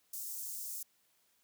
white high-pass noise, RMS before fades -42 dBFS, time 0.13-0.83 s, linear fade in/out 5 ms, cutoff 6200 Hz, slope 24 dB/octave, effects white hiss -73 dBFS RMS until 1.43 s + high-pass 60 Hz 12 dB/octave

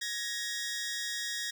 15% pulse tone pair together, 1671.3 / 1876 Hz, G#6 / A#6, +10 / +11 cents, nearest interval major second, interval 201 cents, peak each -32 / -29 dBFS, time 0.01-1.51 s, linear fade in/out 10 ms, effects none

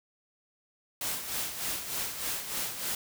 white noise with tremolo, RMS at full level -32 dBFS, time 1.01-2.95 s, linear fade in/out 2 ms, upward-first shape sine, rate 3.3 Hz, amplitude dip 60%, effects none

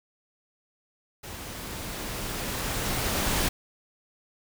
pink noise with level ramp, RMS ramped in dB -40 to -25 dBFS, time 1.23-3.49 s, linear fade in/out 10 ms, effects none

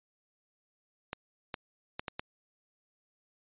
clicks, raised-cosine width 0.3 ms, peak -19 dBFS, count 5, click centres 1.131 / 1.542 / 1.995 / 2.082 / 2.195 s, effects resampled to 8000 Hz

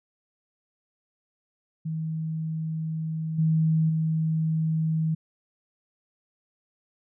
sine tone with level steps, 159.4 Hz, D#3, 42 cents sharp, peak -27 / -19 / -22 dBFS, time 1.85-5.15 s, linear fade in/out 10 ms, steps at 3.38 / 3.89 s, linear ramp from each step 10 ms, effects none

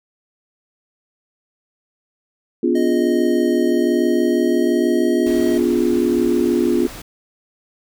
sine chord, B diminished seventh, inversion none, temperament equal with one note detuned, 246.9 / 288.1 / 349.2 / 415.3 Hz, B3 / D4 / F4 / Ab4, 0 / -33 / 0 / 0 cents, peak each -19 / -21 / -17 / -23 dBFS, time 2.63-6.87 s, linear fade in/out 5 ms
square tone with pitch glide, 622.3 to 634.6 Hz, D#5 to D#5, 0 to +34 cents, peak -27 dBFS, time 2.75-5.58 s, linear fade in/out 5 ms, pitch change +34 cents, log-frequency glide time 3.63-5.44 s
pink noise, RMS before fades -35 dBFS, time 5.26-7.02 s, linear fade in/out 5 ms
effects none

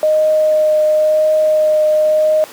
sine tone with vibrato, 617 Hz, D#5, 15 cents flat, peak -9 dBFS, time 0.03-2.44 s, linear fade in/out 0 ms, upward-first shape triangle, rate 0.95 Hz, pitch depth 11 cents each way, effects pink hiss -35 dBFS RMS until 2.52 s + high-pass 300 Hz 12 dB/octave

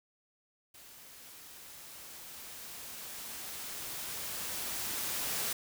white noise with level ramp, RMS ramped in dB -54 to -34 dBFS, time 0.74-5.53 s, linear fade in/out 5 ms, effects none

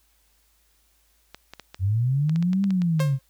clicks, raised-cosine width 0.2 ms, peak -21 dBFS, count 12, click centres 1.346 / 1.536 / 1.597 / 1.745 / 2.295 / 2.36 / 2.426 / 2.532 / 2.641 / 2.706 / 2.819 / 2.995 s
sine linear two-way sweep, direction up then down, 89.6 to 200 to 129.8 Hz, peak -19 dBFS, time 1.79-3.19 s, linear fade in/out 50 ms, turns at 2.64 s
sawtooth tone with exponential decay, 533 Hz, C5, 32 cents sharp, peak -20 dBFS, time 3-3.21 s, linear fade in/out 1 ms, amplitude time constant 44 ms
effects added 53 Hz sine -65 dBFS peak until 3.29 s + white hiss -65 dBFS RMS until 3.29 s

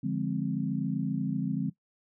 sine chord, D half-diminished seventh, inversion none, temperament equal, 146.83 / 174.61 / 207.7 / 261.6 Hz, D3 / F3 / Ab3 / C4, 0 / 0 / 0 / 0 cents, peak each -33 dBFS, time 0.03-1.7 s, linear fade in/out 10 ms, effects noise-tail reverb RT60 0.1 s tail -18 dB re dry

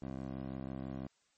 15% pulse tone with band-pass filter, 66.1 Hz, C2, 18 cents sharp, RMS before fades -42 dBFS, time 0.02-1.07 s, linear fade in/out 5 ms, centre 320 Hz, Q 0.74, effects white hiss -74 dBFS RMS until 1.37 s + MP3 32 kbps

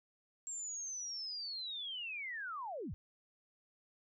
sine linear sweep, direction down, 7530 to 51 Hz, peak -40 dBFS, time 0.47-2.94 s, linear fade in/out 0 ms, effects none

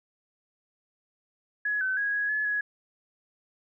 sine tone with pitch steps, 1683 / 1525 / 1654 / 1665 / 1711 / 1677 Hz, G#6 / G6 / G#6 / G#6 / A6 / G#6, +23 / -48 / -8 / +4 / -49 / +16 cents, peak -25 dBFS, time 1.65-2.61 s, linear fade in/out 5 ms, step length 160 ms, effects none

